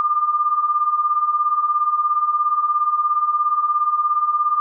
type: beating tone pair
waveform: sine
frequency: 1189 / 1206 Hz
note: D6 / D6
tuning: +21 / +46 cents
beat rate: 17 Hz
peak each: -22 / -17 dBFS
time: 0-4.6 s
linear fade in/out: 0 ms
effects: none